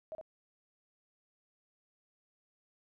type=tone with echo; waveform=sine; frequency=633 Hz; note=D#5; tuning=30 cents sharp; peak=-39 dBFS; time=0.12-0.15 s; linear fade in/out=0 ms; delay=62 ms; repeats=1; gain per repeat=-4 dB; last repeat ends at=0.212 s; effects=none